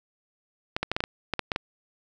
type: clicks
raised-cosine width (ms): 0.3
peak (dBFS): -10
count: 10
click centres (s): 0.765 / 0.83 / 0.916 / 0.965 / 1.005 / 1.039 / 1.337 / 1.393 / 1.518 / 1.561
effects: none